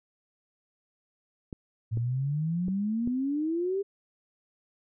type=clicks; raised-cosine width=3 ms; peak=-24 dBFS; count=4; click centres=1.528 / 1.973 / 2.683 / 3.075 s
type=exponential sweep; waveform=sine; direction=up; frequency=110 to 404.4 Hz; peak=-26 dBFS; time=1.91-3.83 s; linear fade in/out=20 ms
effects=none